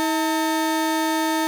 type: tone pair together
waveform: 35% pulse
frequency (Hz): 320 / 905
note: D#4 / A5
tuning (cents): +49 / +48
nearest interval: octave + tritone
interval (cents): 1799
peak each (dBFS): -20 / -22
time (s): 0-1.47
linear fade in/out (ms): 0
effects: none